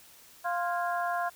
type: harmonic tone with a mistuned harmonic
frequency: 349.2 Hz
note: F4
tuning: in tune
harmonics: 2 / 3 / 4 / 5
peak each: -30 / -34 / -36 / -38 dBFS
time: 0.44-1.3 s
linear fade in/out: 20 ms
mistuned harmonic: 5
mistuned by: -100 cents
effects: white hiss -55 dBFS RMS until 1.35 s